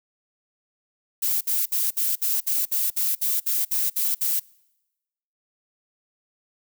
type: noise bursts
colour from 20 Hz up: violet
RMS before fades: -23 dBFS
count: 13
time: 1.22-4.398 s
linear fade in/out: 10 ms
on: 190 ms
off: 59 ms
effects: noise-tail reverb RT60 1.0 s tail -26 dB re dry